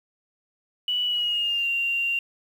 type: tone with pitch glide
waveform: sine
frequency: 2952 to 2770 Hz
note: F#7 to F7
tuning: -5 to -15 cents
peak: -22 dBFS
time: 0.88-2.19 s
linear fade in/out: 2 ms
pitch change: -110 cents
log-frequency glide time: 1.05-1.68 s
effects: 8-bit